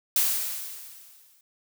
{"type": "noise with exponential decay", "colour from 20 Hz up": "blue", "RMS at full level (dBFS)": -21, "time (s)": [0.16, 1.41], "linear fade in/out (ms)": 2, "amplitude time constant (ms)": 270, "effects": []}